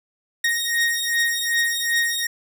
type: beating tone pair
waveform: sawtooth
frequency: 1864.7 / 1867.3 Hz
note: A#6 / A#6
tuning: 0 / +2 cents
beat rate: 2.6 Hz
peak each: -19 dBFS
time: 0.44-2.27 s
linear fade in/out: 5 ms
effects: none